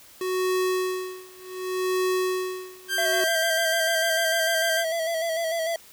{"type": "tone with tremolo", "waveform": "square", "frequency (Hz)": 370.2, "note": "F#4", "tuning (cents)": 1, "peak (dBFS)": -22, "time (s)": [0.21, 3.24], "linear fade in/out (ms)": 2, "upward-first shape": "sine", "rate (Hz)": 0.67, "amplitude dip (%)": 95}
{"type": "tone", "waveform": "sawtooth", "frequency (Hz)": 1581, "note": "G6", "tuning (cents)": 14, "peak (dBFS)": -20, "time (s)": [2.88, 4.85], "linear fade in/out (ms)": 50}
{"type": "tone with vibrato", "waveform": "square", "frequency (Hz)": 659, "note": "E5", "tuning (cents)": -1, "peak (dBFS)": -25, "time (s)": [2.98, 5.76], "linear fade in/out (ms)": 2, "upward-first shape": "square", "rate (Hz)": 6.7, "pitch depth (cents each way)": 36}
{"effects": ["white hiss -50 dBFS RMS until 5.92 s"]}